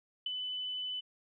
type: tone with ADSR envelope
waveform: sine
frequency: 3004 Hz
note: F#7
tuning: 26 cents sharp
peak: -30 dBFS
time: 0.26-1.01 s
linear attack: 4 ms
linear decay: 15 ms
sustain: -5 dB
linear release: 18 ms
effects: none